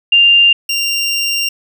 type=tone pair in turn; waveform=sine / 25% pulse; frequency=2794 / 2780 Hz; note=F7 / F7; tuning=0 / -9 cents; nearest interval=unison; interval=9 cents; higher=first; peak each=-5 / -10 dBFS; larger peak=first; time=0.12-0.53 / 0.69-1.49 s; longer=second; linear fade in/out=5 ms; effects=none